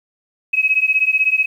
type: beating tone pair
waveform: sine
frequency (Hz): 2544 / 2560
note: D#7 / D#7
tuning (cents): +38 / +49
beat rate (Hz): 16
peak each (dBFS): -16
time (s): 0.53-1.46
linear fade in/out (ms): 10
effects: 8-bit